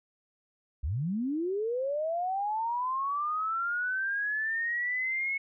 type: linear sweep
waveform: sine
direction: up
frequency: 58.5 to 2200 Hz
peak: -28 dBFS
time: 0.83-5.38 s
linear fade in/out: 10 ms
effects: none